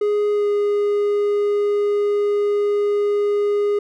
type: tone with pitch glide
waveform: triangle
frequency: 415.3 to 411 Hz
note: G#4 to G#4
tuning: 0 to -18 cents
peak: -14 dBFS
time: 0.01-3.79 s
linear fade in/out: 5 ms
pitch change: -18 cents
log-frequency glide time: 0.32-0.47 s
effects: none